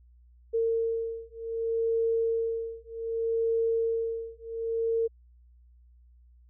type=beating tone pair; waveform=sine; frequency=455.5 / 456.15 Hz; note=A#4 / A#4; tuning=-40 / -38 cents; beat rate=0.65 Hz; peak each=-29 dBFS; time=0.53-5.08 s; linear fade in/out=20 ms; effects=added 60 Hz sine -54 dBFS peak until 6.49 s